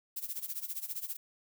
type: noise with tremolo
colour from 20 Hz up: violet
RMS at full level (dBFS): -36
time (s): 0.16-1.17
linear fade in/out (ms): 10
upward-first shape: sine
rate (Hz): 15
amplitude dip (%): 85
effects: none